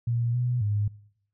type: tone with pitch steps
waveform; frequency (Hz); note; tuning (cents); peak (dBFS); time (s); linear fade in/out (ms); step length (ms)
sine; 118.2 / 123.1 / 103.7; A#2 / B2 / G#2; +24 / -5 / -2; -23; 0.07-0.88; 5; 270
effects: noise-tail reverb RT60 0.7 s tail -22 dB re dry